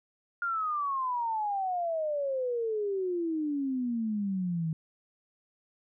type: exponential sweep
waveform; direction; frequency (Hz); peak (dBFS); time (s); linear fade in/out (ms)
sine; down; 1418 to 156.7; -28; 0.42-4.73; 2
effects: none